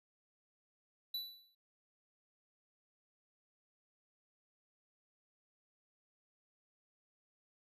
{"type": "tone with exponential decay", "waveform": "square", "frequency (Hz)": 3963, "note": "B7", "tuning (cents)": 5, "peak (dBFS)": -36, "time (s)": [1.14, 1.55], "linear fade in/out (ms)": 5, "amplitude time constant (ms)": 89, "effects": ["resampled to 32000 Hz"]}